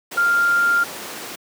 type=tone in noise; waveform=sine; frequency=1396.9 Hz; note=F6; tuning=in tune; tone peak=-14 dBFS; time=0.17-0.84 s; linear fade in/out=10 ms; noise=pink; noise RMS=-31 dBFS; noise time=0.11-1.36 s; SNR=+14 dB; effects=high-pass 300 Hz 12 dB/octave